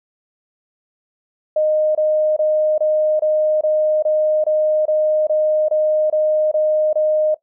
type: tone bursts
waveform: sine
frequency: 616 Hz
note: D#5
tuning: 17 cents flat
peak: -13 dBFS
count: 14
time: 1.56-7.345 s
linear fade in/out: 5 ms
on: 390 ms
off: 25 ms
effects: noise-tail reverb RT60 0.1 s tail -17 dB re dry